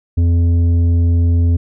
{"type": "tone with tanh clipping", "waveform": "triangle", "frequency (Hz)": 85.3, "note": "F2", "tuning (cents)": -40, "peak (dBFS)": -11, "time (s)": [0.17, 1.57], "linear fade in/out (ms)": 10, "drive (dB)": 12, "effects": []}